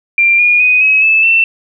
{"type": "tone with pitch steps", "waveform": "sine", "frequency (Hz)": [2376, 2434, 2494, 2555, 2618, 2682], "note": ["D7", "D#7", "D#7", "D#7", "E7", "E7"], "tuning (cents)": [20, -39, 3, 45, -13, 29], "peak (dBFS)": -6, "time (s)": [0.18, 1.44], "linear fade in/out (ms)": 2, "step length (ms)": 210, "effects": []}